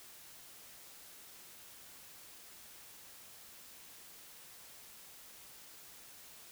silence, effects white hiss -55 dBFS RMS until 6.51 s

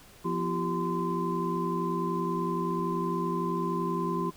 sine tone cluster, 173.5 / 246.5 / 339 / 389.6 / 1029 Hz, F3 / B3 / E4 / G4 / C6, -11 / -3 / +49 / -11 / -29 cents, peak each -32 / -37 / -34 / -34 / -32 dBFS, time 0.24-4.31 s, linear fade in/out 20 ms, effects pink hiss -54 dBFS RMS until 4.36 s

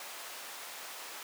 pink high-pass noise, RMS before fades -45 dBFS, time 0-1.23 s, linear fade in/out 2 ms, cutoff 750 Hz, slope 12 dB/octave, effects none

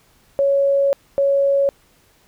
sine tone bursts at uneven times, 556 Hz, C#5, 5 cents sharp, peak -13 dBFS, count 2, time 0.39-0.93 / 1.18-1.69 s, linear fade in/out 0 ms, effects pink hiss -56 dBFS RMS until 2.27 s

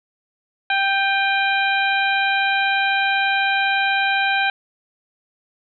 harmonic tone with a mistuned harmonic, 784 Hz, G5, in tune, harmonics 1 / 2 / 3 / 4 / 5, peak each -21 / -20 / -23 / -28 / -29 dBFS, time 0.7-4.5 s, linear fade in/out 2 ms, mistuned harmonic 3, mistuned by +42 cents, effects none

